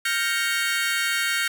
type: chord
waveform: 30% pulse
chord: G half-diminished seventh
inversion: third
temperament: equal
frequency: 1396.9 / 1568 / 1864.7 / 2217 Hz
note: F6 / G6 / Bb6 / Db7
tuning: 0 / 0 / 0 / 0 cents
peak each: -25 dBFS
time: 0.05-1.48 s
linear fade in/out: 5 ms
effects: none